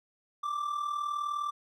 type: tone with amplitude modulation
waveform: triangle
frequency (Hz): 1174.7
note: D6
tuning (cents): 0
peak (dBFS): -26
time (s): 0.43-1.51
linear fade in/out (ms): 10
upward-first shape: sine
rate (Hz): 39.8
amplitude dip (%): 60
effects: none